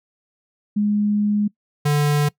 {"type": "tone pair in turn", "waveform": ["sine", "square"], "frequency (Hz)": [207.7, 146.87], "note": ["G#3", "D3"], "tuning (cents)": [0, 0], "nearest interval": "tritone", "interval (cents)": 600, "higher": "first", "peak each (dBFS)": -16, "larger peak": "neither", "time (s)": [[0.76, 1.48], [1.85, 2.29]], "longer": "first", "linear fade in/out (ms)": 10, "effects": ["noise-tail reverb RT60 0.1 s tail -22 dB re dry"]}